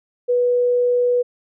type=tone; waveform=sine; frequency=490 Hz; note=B4; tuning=14 cents flat; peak=-14 dBFS; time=0.28-1.23 s; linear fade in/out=20 ms; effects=none